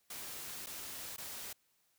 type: noise with dropouts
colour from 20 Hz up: white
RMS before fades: -45 dBFS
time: 0.1-1.53 s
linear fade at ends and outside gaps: 5 ms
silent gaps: 0.662-0.668 / 1.164-1.18 s
effects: white hiss -75 dBFS RMS until 1.98 s